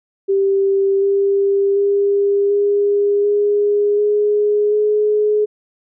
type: tone with pitch steps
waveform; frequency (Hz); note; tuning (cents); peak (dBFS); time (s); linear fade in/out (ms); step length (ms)
sine; 392 / 396.8 / 401.6 / 406.5 / 411.5 / 416.5 / 421.6; G4 / G4 / G4 / G#4 / G#4 / G#4 / G#4; 0 / +21 / +42 / -37 / -16 / +5 / +26; -12; 0.28-5.46; 20; 740
effects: none